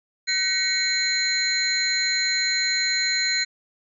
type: tone cluster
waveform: sine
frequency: 1525 / 1904 / 2213 / 4118 / 6810 Hz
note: G6 / A#6 / C#7 / C8 / G#8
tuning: -48 / +36 / -3 / -28 / +42 cents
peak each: -32 / -28 / -27 / -23 / -30 dBFS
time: 0.27-3.45 s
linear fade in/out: 20 ms
effects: none